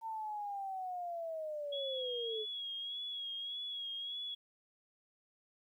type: linear sweep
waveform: sine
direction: down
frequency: 907 to 422.4 Hz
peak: -38 dBFS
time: 0.01-2.46 s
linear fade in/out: 50 ms
type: tone with vibrato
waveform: sine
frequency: 3322 Hz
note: G#7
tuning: in tune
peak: -39 dBFS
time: 1.72-4.35 s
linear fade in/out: 10 ms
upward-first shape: sine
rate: 1.7 Hz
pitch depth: 43 cents each way
effects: 12-bit